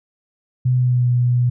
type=tone with pitch glide; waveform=sine; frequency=126.3 to 122.85 Hz; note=B2 to B2; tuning=+39 to -9 cents; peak=-13 dBFS; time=0.65-1.5 s; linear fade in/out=10 ms; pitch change=-48 cents; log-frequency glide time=0.75-1.07 s; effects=none